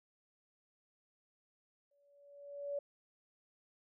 sine tone with exponential growth, 570 Hz, C#5, 48 cents sharp, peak -34 dBFS, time 1.91-2.79 s, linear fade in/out 5 ms, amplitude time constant 190 ms, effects none

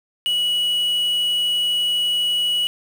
triangle tone with quantisation, 2928 Hz, F#7, 19 cents flat, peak -16 dBFS, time 0.26-2.67 s, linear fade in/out 0 ms, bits 6, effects none

